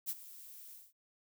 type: noise with ADSR envelope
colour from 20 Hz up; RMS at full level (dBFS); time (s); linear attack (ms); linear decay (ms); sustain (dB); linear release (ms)
violet; -35; 0.06-0.93; 36; 41; -17; 200
effects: none